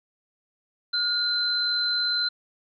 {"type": "tone pair together", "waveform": "sine", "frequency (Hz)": [1427, 4071], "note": ["F6", "C8"], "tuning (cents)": [37, -48], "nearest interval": "octave + tritone", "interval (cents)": 1815, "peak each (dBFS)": [-29, -23], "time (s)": [0.93, 2.29], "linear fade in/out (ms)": 10, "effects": []}